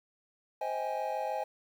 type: chord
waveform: triangle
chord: Ab major seventh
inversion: first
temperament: equal with one note detuned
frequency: 523.3 / 634.2 / 784 / 830.6 Hz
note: C5 / Eb5 / G5 / Ab5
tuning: 0 / +33 / 0 / 0 cents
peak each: -36 / -35 / -39 / -33 dBFS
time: 0.61-1.44 s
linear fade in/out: 5 ms
effects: 10-bit